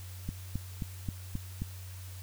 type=click train; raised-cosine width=5 ms; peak=-21 dBFS; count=6; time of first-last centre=0.29-1.62 s; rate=3.76 Hz; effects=added 92 Hz sine -42 dBFS peak until 2.22 s + white hiss -52 dBFS RMS until 2.22 s